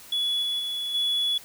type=tone with level steps; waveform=triangle; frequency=3400 Hz; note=G#7; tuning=40 cents sharp; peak=-21 / -23 / -26 / -20 dBFS; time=0.12-1.38 s; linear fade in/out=5 ms; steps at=0.42 / 0.59 / 0.94 s; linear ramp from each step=10 ms; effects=tanh soft clip ceiling -16 dBFS + white hiss -47 dBFS RMS until 1.44 s